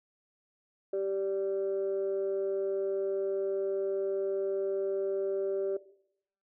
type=tone pair together; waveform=sine; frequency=390 / 585 Hz; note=G4 / D5; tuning=-9 / -7 cents; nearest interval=perfect fifth; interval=702 cents; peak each=-29 / -33 dBFS; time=0.93-5.77 s; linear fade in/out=5 ms; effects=noise-tail reverb RT60 0.7 s tail -17 dB re dry + tanh soft clip ceiling -23 dBFS